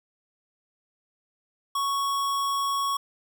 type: tone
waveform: square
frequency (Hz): 1110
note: C#6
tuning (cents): +2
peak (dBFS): -25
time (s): 1.75-2.97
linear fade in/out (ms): 5
effects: none